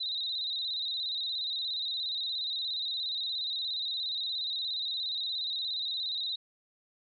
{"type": "tone with vibrato", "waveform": "sine", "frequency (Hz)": 3879, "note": "B7", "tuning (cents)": -32, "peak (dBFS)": -31, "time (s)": [0, 6.36], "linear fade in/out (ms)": 10, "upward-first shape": "square", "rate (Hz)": 17, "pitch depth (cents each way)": 56, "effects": []}